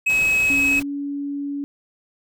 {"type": "tone", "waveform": "triangle", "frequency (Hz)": 2559, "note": "D#7", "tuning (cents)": 48, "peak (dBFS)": -14, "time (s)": [0.06, 0.8], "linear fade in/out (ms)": 10}
{"type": "noise", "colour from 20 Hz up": "pink", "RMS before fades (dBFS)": -34, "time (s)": [0.09, 0.83], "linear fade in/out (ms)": 10}
{"type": "tone with pitch glide", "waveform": "sine", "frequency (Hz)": [277.2, 283.7], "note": ["C#4", "C#4"], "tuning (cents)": [0, 40], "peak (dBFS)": -24, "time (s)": [0.5, 1.64], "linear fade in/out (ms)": 0, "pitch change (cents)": 40, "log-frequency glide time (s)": [0.68, 0.89]}
{"effects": []}